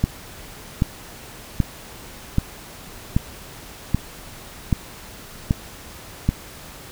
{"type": "click train", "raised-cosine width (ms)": 5, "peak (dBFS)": -4, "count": 9, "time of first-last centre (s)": [0.04, 6.29], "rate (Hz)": 1.28, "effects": ["pink hiss -40 dBFS RMS until 6.91 s"]}